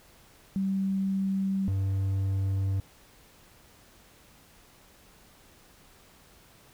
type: tone pair in turn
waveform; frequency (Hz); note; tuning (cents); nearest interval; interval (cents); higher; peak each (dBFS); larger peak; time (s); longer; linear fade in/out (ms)
sine / triangle; 193.3 / 96.89; G3 / G2; -24 / -20; octave; 1196; first; -25 / -23; second; 0.56-1.68 / 1.68-2.8; neither; 0
effects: pink hiss -57 dBFS RMS until 6.73 s